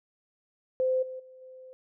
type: tone with level steps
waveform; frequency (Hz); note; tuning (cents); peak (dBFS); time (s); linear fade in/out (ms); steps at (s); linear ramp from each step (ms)
sine; 516; C5; -24; -23 / -36 / -48 / -45; 0.8-1.73; 0; 1.02 / 1.19 / 1.41; 10
effects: none